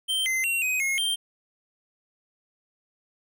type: tone with pitch steps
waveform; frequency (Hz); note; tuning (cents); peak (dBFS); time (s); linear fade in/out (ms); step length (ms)
square; 3129 / 2067 / 2742 / 2514 / 2160 / 3161; G7 / C7 / F7 / D#7 / C#7 / G7; -4 / -22 / -32 / +17 / -45 / +14; -24; 0.08-1.16; 20; 180
effects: none